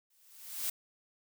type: noise with exponential growth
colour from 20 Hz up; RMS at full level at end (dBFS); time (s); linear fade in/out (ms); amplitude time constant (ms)
blue; -32; 0.1-0.7; 5; 130
effects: none